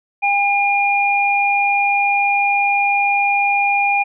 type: tone pair together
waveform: sine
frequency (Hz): 805.3 / 2418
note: G5 / D7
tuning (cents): +46 / +50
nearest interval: octave + perfect fifth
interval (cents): 1904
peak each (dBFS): -16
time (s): 0.22-4.04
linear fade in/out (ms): 20
effects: none